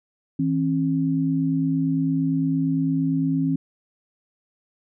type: tone pair together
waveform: sine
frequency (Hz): 161.23 / 270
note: E3 / C#4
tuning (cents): -38 / -45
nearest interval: major sixth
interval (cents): 893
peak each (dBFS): -23 / -21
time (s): 0.39-3.56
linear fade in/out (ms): 5
effects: none